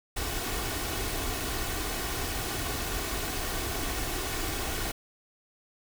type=noise with comb filter; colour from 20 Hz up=pink; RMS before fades=-32 dBFS; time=0.16-4.92 s; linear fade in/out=10 ms; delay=2.7 ms; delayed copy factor=+0.5; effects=none